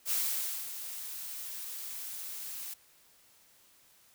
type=noise with ADSR envelope; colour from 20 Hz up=blue; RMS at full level=-30 dBFS; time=0.05-2.74 s; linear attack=58 ms; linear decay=560 ms; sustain=-11 dB; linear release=9 ms; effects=white hiss -63 dBFS RMS until 4.14 s